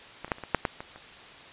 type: clicks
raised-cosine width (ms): 0.5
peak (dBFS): -20 / -29 / -10 / -30 / -22 / -6 / -10 / -22 / -30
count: 9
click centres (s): 0.246 / 0.28 / 0.318 / 0.384 / 0.437 / 0.547 / 0.652 / 0.805 / 0.96
effects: white hiss -47 dBFS RMS until 1.52 s + resampled to 8000 Hz